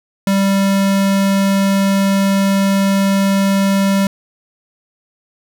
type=tone; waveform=square; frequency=196 Hz; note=G3; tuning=in tune; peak=-12 dBFS; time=0.27-4.07 s; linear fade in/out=2 ms; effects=none